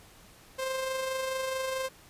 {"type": "tone with amplitude modulation", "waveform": "sawtooth", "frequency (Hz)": 525, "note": "C5", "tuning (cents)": 6, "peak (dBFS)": -25, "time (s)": [0.58, 1.89], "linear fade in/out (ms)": 20, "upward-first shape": "sine", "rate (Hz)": 24.6, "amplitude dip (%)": 35, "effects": ["pink hiss -55 dBFS RMS until 2.09 s", "resampled to 32000 Hz"]}